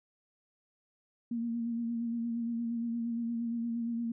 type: tone with vibrato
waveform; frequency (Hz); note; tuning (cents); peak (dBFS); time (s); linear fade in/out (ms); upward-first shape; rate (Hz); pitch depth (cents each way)
sine; 233.1; A#3; 0; -31; 1.31-4.12; 5; sine; 8.6; 30
effects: none